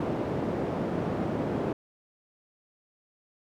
white band-pass noise, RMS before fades -30 dBFS, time 0-1.73 s, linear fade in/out 5 ms, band 120 to 420 Hz, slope 12 dB/octave, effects none

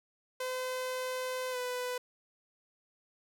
sawtooth tone with pitch glide, 511 to 497.9 Hz, C5 to B4, -41 to +14 cents, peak -30 dBFS, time 0.4-1.98 s, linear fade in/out 5 ms, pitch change -45 cents, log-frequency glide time 1.51-1.57 s, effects none

